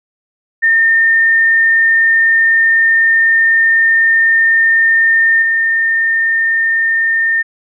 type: tone with level steps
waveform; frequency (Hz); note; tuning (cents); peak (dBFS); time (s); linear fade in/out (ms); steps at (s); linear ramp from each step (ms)
sine; 1816; A#6; -46; -7 / -10; 0.62-7.43; 20; 5.42; 2
effects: none